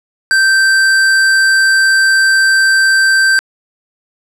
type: tone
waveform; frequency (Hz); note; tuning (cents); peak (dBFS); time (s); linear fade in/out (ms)
square; 1561; G6; -8; -8; 0.31-3.39; 0
effects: low-pass 9000 Hz 12 dB/octave + 7-bit